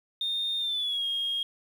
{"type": "tone with pitch glide", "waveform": "sine", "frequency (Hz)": [3652, 3254], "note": ["A#7", "G#7"], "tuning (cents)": [-36, -36], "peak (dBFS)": -26, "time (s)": [0.21, 1.43], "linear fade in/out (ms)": 2, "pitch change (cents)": -200, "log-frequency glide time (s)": [0.59, 1.05], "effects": ["tanh soft clip ceiling -22 dBFS", "9-bit"]}